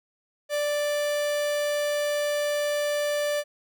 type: tone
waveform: 45% pulse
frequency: 587.3 Hz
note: D5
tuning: in tune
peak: -24 dBFS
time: 0.49-3.44 s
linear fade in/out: 50 ms
effects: none